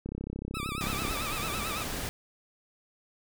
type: click train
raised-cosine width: 3 ms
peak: -23 dBFS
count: 36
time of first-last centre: 0.06-1.111 s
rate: 33.3 Hz
type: tone with vibrato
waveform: 20% pulse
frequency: 1234 Hz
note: D#6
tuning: 15 cents flat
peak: -30 dBFS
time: 0.54-1.84 s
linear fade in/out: 10 ms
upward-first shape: sine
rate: 9 Hz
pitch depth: 120 cents each way
type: noise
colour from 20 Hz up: pink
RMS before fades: -35 dBFS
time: 0.81-2.09 s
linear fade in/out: 0 ms
effects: none